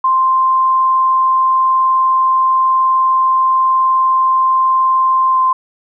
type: tone with pitch glide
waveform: sine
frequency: 1046.5 to 1039.9 Hz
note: C6 to C6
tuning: 0 to -11 cents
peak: -9 dBFS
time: 0.04-5.53 s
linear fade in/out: 5 ms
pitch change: -11 cents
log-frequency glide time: 5.31-5.38 s
effects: none